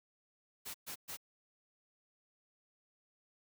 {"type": "noise bursts", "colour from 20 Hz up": "white", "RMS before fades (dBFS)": -44, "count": 3, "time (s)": [0.65, 1.172], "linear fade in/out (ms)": 20, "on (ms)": 94, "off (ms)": 120, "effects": []}